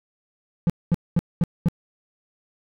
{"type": "tone bursts", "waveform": "triangle", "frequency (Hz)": 170.9, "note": "F3", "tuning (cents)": -37, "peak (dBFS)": -13, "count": 5, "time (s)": [0.67, 1.685], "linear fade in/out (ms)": 0, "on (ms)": 27, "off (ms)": 220, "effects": []}